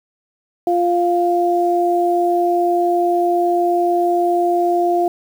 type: tone pair together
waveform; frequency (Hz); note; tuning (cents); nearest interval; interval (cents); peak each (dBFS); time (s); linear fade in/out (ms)
sine; 349.2 / 698.5; F4 / F5; 0 / 0; octave; 1200; -16 / -16; 0.67-5.08; 2
effects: 7-bit